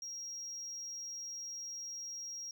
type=tone; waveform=sine; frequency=5620 Hz; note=F8; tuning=10 cents sharp; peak=-39 dBFS; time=0.02-2.51 s; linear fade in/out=2 ms; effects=tanh soft clip ceiling -39 dBFS + 12-bit